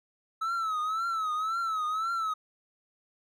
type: tone with vibrato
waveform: triangle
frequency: 1300 Hz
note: E6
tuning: 24 cents flat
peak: -26 dBFS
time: 0.41-2.34 s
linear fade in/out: 10 ms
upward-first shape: triangle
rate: 1.9 Hz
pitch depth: 110 cents each way
effects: none